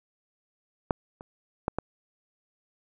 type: clicks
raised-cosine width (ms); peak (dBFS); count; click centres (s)
1; -9 / -28 / -11 / -14; 4; 0.908 / 1.209 / 1.681 / 1.786
effects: none